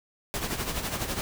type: noise with tremolo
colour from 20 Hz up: pink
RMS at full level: -29 dBFS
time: 0.34-1.21 s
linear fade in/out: 0 ms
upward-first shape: sine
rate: 12 Hz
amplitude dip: 60%
effects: none